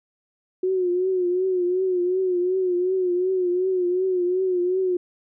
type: tone with vibrato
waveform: sine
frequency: 365.5 Hz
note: F#4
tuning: 21 cents flat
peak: -19 dBFS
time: 0.63-4.97 s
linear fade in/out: 5 ms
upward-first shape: triangle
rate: 2.7 Hz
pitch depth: 74 cents each way
effects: none